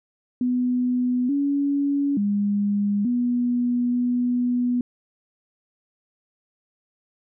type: tone with pitch steps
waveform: sine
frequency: 248.6 / 282.4 / 203.6 / 243.7 / 245.4 Hz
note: B3 / C#4 / G#3 / B3 / B3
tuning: +12 / +32 / -34 / -23 / -11 cents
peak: -19 dBFS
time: 0.41-4.81 s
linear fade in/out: 2 ms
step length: 880 ms
effects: none